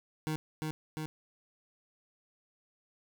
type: tone with echo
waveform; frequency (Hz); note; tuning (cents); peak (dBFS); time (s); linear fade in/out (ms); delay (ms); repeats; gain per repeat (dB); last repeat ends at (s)
25% pulse; 155.56; D#3; 0; -28; 0.27-0.36; 0; 350; 2; -2; 1.06
effects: none